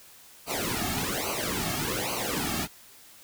pink noise with flanger, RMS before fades -30 dBFS, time 0.46-2.68 s, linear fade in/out 50 ms, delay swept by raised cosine 0.56 to 2.06 ms, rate 1.2 Hz, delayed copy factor -0.9, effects white hiss -52 dBFS RMS until 3.23 s

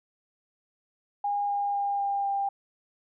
sine tone with pitch steps, 814 / 809.3 / 804.7 / 800 / 795.4 Hz, G#5 / G#5 / G5 / G5 / G5, -35 / -45 / +45 / +35 / +25 cents, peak -25 dBFS, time 1.24-2.49 s, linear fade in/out 5 ms, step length 250 ms, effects none

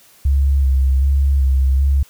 sine tone with vibrato, 67.8 Hz, C#2, 38 cents flat, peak -11 dBFS, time 0.25-2.03 s, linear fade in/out 5 ms, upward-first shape square, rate 1.3 Hz, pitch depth 32 cents each way, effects white hiss -49 dBFS RMS until 2.09 s

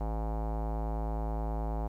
square tone with low-pass filter, 54.7 Hz, A1, 9 cents flat, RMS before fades -33 dBFS, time 0-1.88 s, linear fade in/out 10 ms, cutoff 810 Hz, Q 3.4, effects 11-bit

